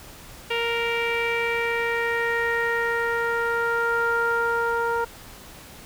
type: tone with low-pass filter sweep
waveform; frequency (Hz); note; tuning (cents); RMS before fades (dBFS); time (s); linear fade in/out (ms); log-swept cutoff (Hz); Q
sawtooth; 466.2; A#4; 0; -24; 0.5-5.05; 10; 2700 to 1200; 5.1
effects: pink hiss -44 dBFS RMS until 5.85 s